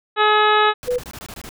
harmonic tone, 424.4 Hz, G#4, 38 cents sharp, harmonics 1 / 2 / 3 / 4 / 5 / 6 / 7 / 8 / 9, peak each -19 / -18 / -17 / -21 / -29 / -27 / -30 / -30 / -25 dBFS, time 0.16-0.74 s, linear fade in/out 50 ms
pink noise bursts, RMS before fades -35 dBFS, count 9, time 0.83-1.491 s, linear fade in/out 0 ms, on 53 ms, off 23 ms
sine tone, 493.9 Hz, B4, in tune, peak -17 dBFS, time 0.87-0.99 s, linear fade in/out 20 ms
effects none

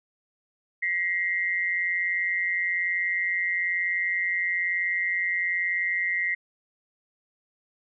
sine tone pair together, 1911.9 / 2093 Hz, A#6 / C7, +43 / 0 cents, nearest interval major second, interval 157 cents, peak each -26 / -27 dBFS, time 0.82-6.35 s, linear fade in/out 10 ms, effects none

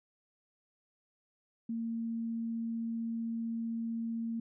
sine tone, 228.9 Hz, A#3, 31 cents flat, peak -33 dBFS, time 1.69-4.4 s, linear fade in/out 5 ms, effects none

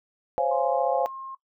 sine chord, Db major seventh, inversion third, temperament just, 519.7 / 554.4 / 693 / 831.5 Hz, C5 / Db5 / F5 / Ab5, -12 / 0 / -14 / +2 cents, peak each -27 dBFS, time 0.38-1.06 s, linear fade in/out 0 ms
sine tone with pitch glide, 1046.5 to 1067.3 Hz, C6 to C6, 0 to +34 cents, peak -35 dBFS, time 0.51-1.35 s, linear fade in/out 5 ms, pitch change +34 cents, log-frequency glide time 0.67-0.95 s
effects noise-tail reverb RT60 0.1 s tail -17 dB re dry

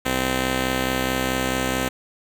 5% pulse tone pair together, 64.62 / 258.5 Hz, C2 / C4, -21 / -21 cents, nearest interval 2 octaves, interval 2400 cents, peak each -13 dBFS, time 0.05-1.89 s, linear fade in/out 10 ms, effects none

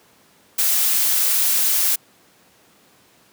blue noise, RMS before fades -18 dBFS, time 0.58-1.96 s, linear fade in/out 10 ms, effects pink hiss -54 dBFS RMS until 3.32 s + high-pass 150 Hz 12 dB/octave

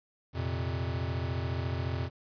square chord, F suspended fourth, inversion none, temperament equal, 87.31 / 116.54 / 130.81 Hz, F2 / Bb2 / C3, 0 / 0 / 0 cents, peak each -34 / -37 / -37 dBFS, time 0.33-2.1 s, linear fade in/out 50 ms, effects resampled to 11025 Hz + 10-bit

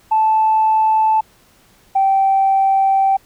sine tone pair in turn, 875 / 777.1 Hz, A5 / G5, -10 / -15 cents, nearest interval major second, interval 205 cents, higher first, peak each -10 dBFS, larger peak neither, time 0.11-1.21 / 1.95-3.17 s, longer second, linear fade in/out 10 ms, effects tanh soft clip ceiling -6 dBFS + pink hiss -52 dBFS RMS until 3.25 s

